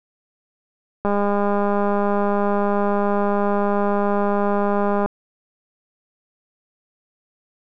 click train, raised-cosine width 1 ms, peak -8 dBFS, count 815, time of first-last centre 1.05-5.06 s, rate 203 Hz, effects none

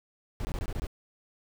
brown noise bursts, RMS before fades -32 dBFS, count 7, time 0.4-0.868 s, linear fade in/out 0 ms, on 48 ms, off 22 ms, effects none

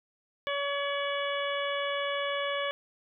harmonic tone with a mistuned harmonic, 566 Hz, C#5, 36 cents sharp, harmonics 1 / 2 / 3 / 4 / 5 / 6, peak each -32 / -35 / -37 / -38 / -39 / -40 dBFS, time 0.47-2.71 s, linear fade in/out 0 ms, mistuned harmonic 5, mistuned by +65 cents, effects none

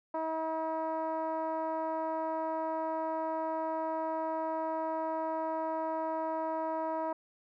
10% pulse tone with low-pass filter, 320 Hz, D#4, 49 cents sharp, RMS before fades -34 dBFS, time 0.14-7.13 s, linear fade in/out 5 ms, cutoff 840 Hz, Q 3.2, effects none

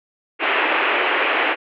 white band-pass noise, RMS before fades -19 dBFS, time 0.39-1.56 s, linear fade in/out 50 ms, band 300 to 2800 Hz, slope 48 dB/octave, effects none

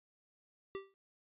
square tone with exponential decay, 390 Hz, G4, 9 cents flat, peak -37 dBFS, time 0.75-0.94 s, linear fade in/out 0 ms, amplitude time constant 41 ms, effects resampled to 8000 Hz

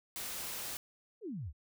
white noise, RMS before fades -41 dBFS, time 0.16-0.77 s, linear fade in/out 0 ms
sine exponential sweep, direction down, 493.9 to 61.9 Hz, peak -38 dBFS, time 1.21-1.53 s, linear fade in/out 50 ms
effects none

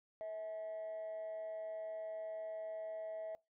sine tone with amplitude modulation, 646 Hz, E5, 35 cents flat, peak -37 dBFS, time 0.21-3.35 s, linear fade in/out 0 ms, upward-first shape sine, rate 198 Hz, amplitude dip 50%, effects noise-tail reverb RT60 0.2 s tail -22 dB re dry + tanh soft clip ceiling -39 dBFS

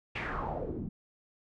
pink noise with low-pass filter sweep, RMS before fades -36 dBFS, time 0.15-0.89 s, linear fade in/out 10 ms, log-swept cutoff 2600 to 210 Hz, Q 4, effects none

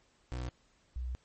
30% pulse / sine tone pair in turn, 62.3 / 62 Hz, B1 / B1, +16 / +7 cents, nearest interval unison, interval 9 cents, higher first, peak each -33 / -34 dBFS, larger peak first, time 0.32-0.49 / 0.96-1.15 s, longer second, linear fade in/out 0 ms, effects pink hiss -69 dBFS RMS until 1.24 s + MP3 32 kbps

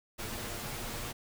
pink noise with comb filter, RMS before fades -39 dBFS, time 0.18-1.13 s, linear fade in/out 20 ms, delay 8.5 ms, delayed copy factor +0.55, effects none

